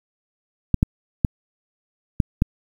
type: clicks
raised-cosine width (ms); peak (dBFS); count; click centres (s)
5; -3; 5; 0.743 / 0.829 / 1.248 / 2.202 / 2.421
effects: 7-bit